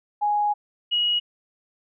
sine tone pair in turn, 830.6 / 2901 Hz, G#5 / F#7, 0 / -35 cents, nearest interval octave + minor seventh, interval 2165 cents, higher second, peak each -19 dBFS, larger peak neither, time 0.21-0.54 / 0.91-1.2 s, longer first, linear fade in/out 20 ms, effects none

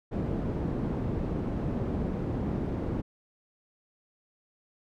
white low-pass noise, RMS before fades -31 dBFS, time 0.11-3.02 s, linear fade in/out 20 ms, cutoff 280 Hz, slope 12 dB/octave, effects none

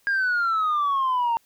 sine exponential sweep, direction down, 1632 to 912 Hz, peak -18 dBFS, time 0.07-1.37 s, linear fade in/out 0 ms, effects tanh soft clip ceiling -18 dBFS + white hiss -63 dBFS RMS until 1.45 s

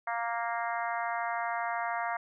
harmonic tone, 233.1 Hz, A#3, in tune, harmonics 3 / 4 / 5 / 6 / 7 / 8 / 9, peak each -34 / -36 / -38 / -40 / -41 / -42 / -43 dBFS, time 0.07-2.17 s, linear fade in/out 5 ms, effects none

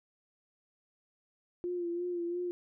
sine tone with vibrato, 349.2 Hz, F4, in tune, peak -32 dBFS, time 1.64-2.51 s, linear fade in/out 0 ms, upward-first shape sine, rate 2.9 Hz, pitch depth 38 cents each way, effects none

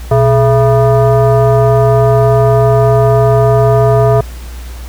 sine tone with frequency modulation, 123.4 Hz, B2, 1 cent flat, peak -5 dBFS, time 0.11-4.21 s, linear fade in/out 5 ms, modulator 547 Hz, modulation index 1.2, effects added 60 Hz sine -23 dBFS peak until 4.88 s + pink hiss -35 dBFS RMS until 4.88 s

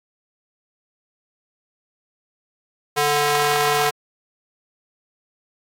square tone with high-pass filter, 146.83 Hz, D3, in tune, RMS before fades -19 dBFS, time 2.96-3.91 s, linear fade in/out 20 ms, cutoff 590 Hz, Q 0.95, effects AAC 64 kbps

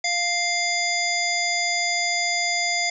harmonic tone, 698.5 Hz, F5, in tune, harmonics 1 / 3 / 5 / 7 / 9 / 10, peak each -28 / -24 / -33 / -27 / -35 / -30 dBFS, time 0.04-2.9 s, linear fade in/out 5 ms, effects none

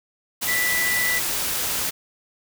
sine tone in noise, 1975.5 Hz, B6, in tune, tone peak -21 dBFS, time 0.47-1.2 s, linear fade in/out 20 ms, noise white, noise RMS -25 dBFS, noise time 0.41-1.91 s, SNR +1 dB, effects none

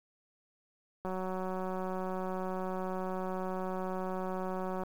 click train, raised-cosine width 1 ms, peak -24 dBFS, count 705, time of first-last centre 1.05-4.835 s, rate 186 Hz, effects 9-bit

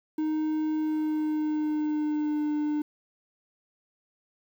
triangle tone with pitch glide, 310.3 to 299.2 Hz, D#4 to D4, -5 to +32 cents, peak -23 dBFS, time 0.18-2.82 s, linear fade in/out 5 ms, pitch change -63 cents, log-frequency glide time 0.8-2.47 s, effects 9-bit

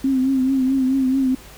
sine tone with vibrato, 263.9 Hz, C4, 15 cents sharp, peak -15 dBFS, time 0.04-1.35 s, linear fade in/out 5 ms, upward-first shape triangle, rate 4.6 Hz, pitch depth 60 cents each way, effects added 53 Hz sine -45 dBFS peak until 1.57 s + pink hiss -43 dBFS RMS until 1.57 s

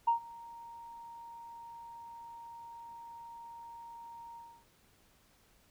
sine tone with ADSR envelope, 931 Hz, A#5, 2 cents flat, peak -22 dBFS, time 0.07-4.65 s, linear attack 11 ms, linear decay 110 ms, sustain -24 dB, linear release 290 ms, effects tanh soft clip ceiling -18 dBFS + pink hiss -67 dBFS RMS until 5.7 s

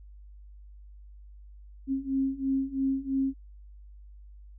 sine beating tone pair, 267.3 / 270.3 Hz, C4 / C#4, +37 / -44 cents, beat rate 3 Hz, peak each -30 / -28 dBFS, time 1.87-3.34 s, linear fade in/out 50 ms, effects added 50 Hz sine -46 dBFS peak until 4.58 s

